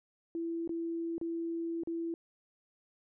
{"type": "tone with dropouts", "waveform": "sine", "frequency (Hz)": 333.5, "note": "E4", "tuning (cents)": 20, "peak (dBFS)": -33, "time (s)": [0.35, 2.14], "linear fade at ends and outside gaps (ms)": 1, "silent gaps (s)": [[0.676, 0.693], [1.181, 1.213], [1.835, 1.873]], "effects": []}